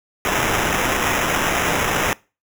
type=noise with sample-and-hold; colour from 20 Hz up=violet; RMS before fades=-20 dBFS; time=0.25-2.13 s; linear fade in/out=0 ms; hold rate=4410 Hz; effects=noise-tail reverb RT60 0.3 s tail -23 dB re dry